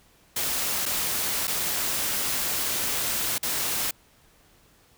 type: noise with dropouts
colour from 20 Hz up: white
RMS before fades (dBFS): -27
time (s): 0.36-3.91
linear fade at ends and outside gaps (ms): 5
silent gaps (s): 0.856-0.86 / 1.472-1.477 / 3.382-3.429
effects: pink hiss -59 dBFS RMS until 4.97 s